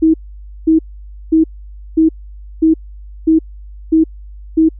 sine tone bursts, 320 Hz, D#4, 49 cents sharp, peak -6 dBFS, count 8, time 0.02-4.69 s, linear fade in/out 10 ms, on 120 ms, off 530 ms, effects added 50 Hz sine -30 dBFS peak until 4.79 s

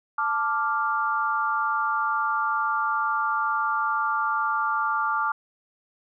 sine chord, D minor, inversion second, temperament equal, 880 / 1174.7 / 1396.9 Hz, A5 / D6 / F6, 0 / 0 / 0 cents, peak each -28 / -25 / -27 dBFS, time 0.18-5.32 s, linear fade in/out 5 ms, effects none

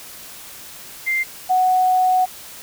sine tone pair in turn, 2093 / 740 Hz, C7 / F#5, 0 / 0 cents, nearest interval octave + tritone, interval 1800 cents, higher first, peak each -17 / -13 dBFS, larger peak second, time 1.06-1.24 / 1.49-2.26 s, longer second, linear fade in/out 20 ms, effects white hiss -38 dBFS RMS until 2.62 s

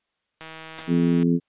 click train, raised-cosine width 0.3 ms, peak -23 dBFS, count 132, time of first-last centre 0.41-1.229 s, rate 160 Hz
white noise with exponential decay, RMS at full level -30 dBFS, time 0.78-0.95 s, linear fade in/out 5 ms, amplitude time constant 35 ms
harmonic tone, 85.1 Hz, F2, 44 cents flat, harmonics 2 / 3 / 4 / 5, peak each -20 / -20 / -28 / -29 dBFS, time 0.87-1.4 s, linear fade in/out 50 ms
effects white hiss -75 dBFS RMS until 1.48 s + resampled to 8000 Hz

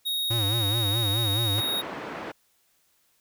square tone, 3756 Hz, A#7, 12 cents sharp, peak -26 dBFS, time 0.05-1.82 s, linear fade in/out 20 ms
square tone with vibrato, 107.8 Hz, A2, 35 cents flat, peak -26 dBFS, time 0.3-1.61 s, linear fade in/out 10 ms, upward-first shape sine, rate 4.7 Hz, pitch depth 160 cents each way
pink band-pass noise, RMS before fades -36 dBFS, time 1.57-2.32 s, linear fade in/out 10 ms, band 250 to 1900 Hz, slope 12 dB/octave
effects white hiss -67 dBFS RMS until 3.2 s

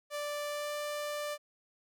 sawtooth tone with pitch glide, 587 to 590.7 Hz, D5 to D5, -1 to +10 cents, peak -31 dBFS, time 0.1-1.38 s, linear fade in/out 50 ms, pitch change +11 cents, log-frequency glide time 0.49-0.74 s, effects none

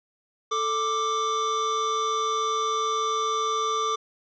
square tone pair together, 441.7 / 1179.2 Hz, A4 / D6, +7 / +7 cents, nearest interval octave + perfect fourth, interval 1700 cents, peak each -31 / -25 dBFS, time 0.51-3.96 s, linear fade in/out 10 ms, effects resampled to 16000 Hz + 10-bit

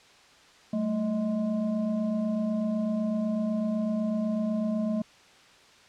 sine tone with frequency modulation, 220 Hz, A3, in tune, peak -25 dBFS, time 0.73-5.02 s, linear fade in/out 5 ms, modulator 412 Hz, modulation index 0.74, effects white hiss -55 dBFS RMS until 5.88 s + low-pass 5000 Hz 12 dB/octave

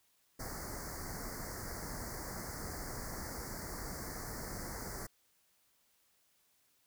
pink band-stop noise, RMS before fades -43 dBFS, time 0.39-5.07 s, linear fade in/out 10 ms, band 2100 to 4500 Hz, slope 96 dB/octave, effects white hiss -73 dBFS RMS until 6.86 s

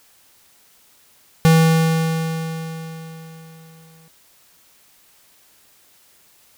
square tone with exponential decay, 162.1 Hz, E3, 29 cents flat, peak -9 dBFS, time 1.45-4.08 s, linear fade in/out 0 ms, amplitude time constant 570 ms, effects white hiss -54 dBFS RMS until 6.57 s

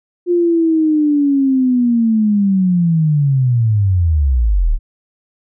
sine linear sweep, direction down, 355 to 31.87 Hz, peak -10 dBFS, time 0.26-4.79 s, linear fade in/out 50 ms, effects none

